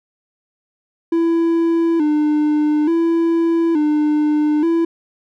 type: tone with vibrato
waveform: triangle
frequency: 316.5 Hz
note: D#4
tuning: 30 cents sharp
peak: -11 dBFS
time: 1.12-4.85 s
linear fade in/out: 5 ms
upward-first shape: square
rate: 0.57 Hz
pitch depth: 89 cents each way
effects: none